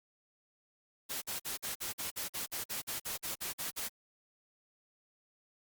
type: noise bursts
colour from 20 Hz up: white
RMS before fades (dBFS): -38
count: 16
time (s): 1.09-3.89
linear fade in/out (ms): 20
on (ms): 130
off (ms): 48
effects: Opus 48 kbps